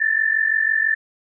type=tone pair together; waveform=sine; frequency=1747 / 1793 Hz; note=A6 / A6; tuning=-13 / +32 cents; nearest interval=unison; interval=45 cents; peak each=-19 dBFS; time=0-0.95 s; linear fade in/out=10 ms; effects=none